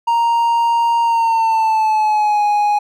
triangle tone with pitch glide, 932.3 to 830.6 Hz, A#5 to G#5, 0 to 0 cents, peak -10 dBFS, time 0.07-2.79 s, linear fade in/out 10 ms, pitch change -200 cents, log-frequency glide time 1.02-2.43 s, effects none

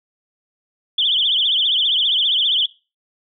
sine tone with vibrato, 3268 Hz, G#7, 29 cents flat, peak -14 dBFS, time 0.98-2.66 s, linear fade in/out 5 ms, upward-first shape triangle, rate 15 Hz, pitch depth 190 cents each way, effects noise-tail reverb RT60 0.3 s tail -20 dB re dry

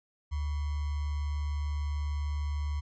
sine tone with sample-and-hold, 73.42 Hz, D2, in tune, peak -29 dBFS, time 0.31-2.81 s, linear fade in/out 20 ms, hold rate 1050 Hz, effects resampled to 16000 Hz

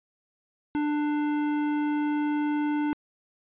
sine tone with tanh clipping, 296.6 Hz, D4, 17 cents sharp, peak -26 dBFS, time 0.75-2.93 s, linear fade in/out 0 ms, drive 16 dB, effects resampled to 8000 Hz

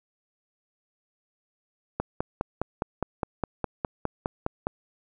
click train, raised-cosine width 1 ms, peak -12 dBFS, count 14, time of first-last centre 2-4.669 s, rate 4.87 Hz, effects none

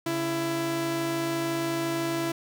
sawtooth tone pair together, 139.65 / 333.2 Hz, C#3 / E4, +13 / +19 cents, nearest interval octave + minor third, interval 1506 cents, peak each -31 / -23 dBFS, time 0.06-2.32 s, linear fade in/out 5 ms, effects none

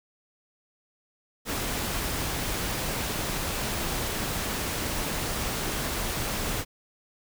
pink noise, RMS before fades -30 dBFS, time 1.45-6.65 s, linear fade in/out 50 ms, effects none

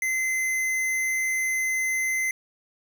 square tone, 2057 Hz, C7, 30 cents flat, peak -24 dBFS, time 0.02-2.31 s, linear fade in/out 2 ms, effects none

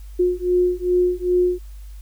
sine beating tone pair, 357.9 / 360.4 Hz, F4 / F#4, +42 / -45 cents, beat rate 2.5 Hz, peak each -19 dBFS, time 0.19-1.59 s, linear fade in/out 10 ms, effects added 50 Hz sine -34 dBFS peak until 2.01 s + white hiss -55 dBFS RMS until 2.01 s

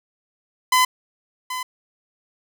sawtooth tone with echo, 1014 Hz, B5, 45 cents sharp, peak -10 dBFS, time 0.72-0.85 s, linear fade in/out 5 ms, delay 780 ms, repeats 1, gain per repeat -12 dB, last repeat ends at 1.63 s, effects none

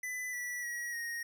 square tone with pitch steps, 2000 / 1955.4 / 1911.9 / 1869.3 Hz, B6 / B6 / A#6 / A#6, +21 / -18 / +43 / +4 cents, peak -37 dBFS, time 0.03-1.23 s, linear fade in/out 5 ms, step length 300 ms, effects none

